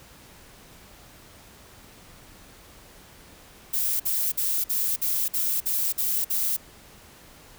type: noise bursts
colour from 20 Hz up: violet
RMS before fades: -25 dBFS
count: 9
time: 3.73-6.568 s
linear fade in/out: 10 ms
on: 270 ms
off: 51 ms
effects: pink hiss -50 dBFS RMS until 7.58 s